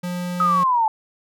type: tone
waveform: square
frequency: 177.8 Hz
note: F3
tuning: 31 cents sharp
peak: -25 dBFS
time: 0.03-0.64 s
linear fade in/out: 10 ms
type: linear sweep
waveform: sine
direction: down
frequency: 1279 to 856 Hz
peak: -15 dBFS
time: 0.4-0.88 s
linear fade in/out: 2 ms
effects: none